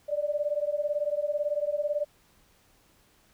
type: beating tone pair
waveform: sine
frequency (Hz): 581 / 599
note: D5 / D5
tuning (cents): -19 / +34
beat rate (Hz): 18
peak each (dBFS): -29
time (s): 0.08-2.05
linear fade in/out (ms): 20
effects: pink hiss -63 dBFS RMS until 3.33 s